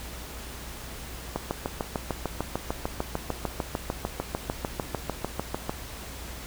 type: click train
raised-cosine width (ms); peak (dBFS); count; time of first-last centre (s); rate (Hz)
1; -13; 30; 1.36-5.695; 6.69
effects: added 60 Hz sine -42 dBFS peak until 6.46 s + pink hiss -41 dBFS RMS until 6.46 s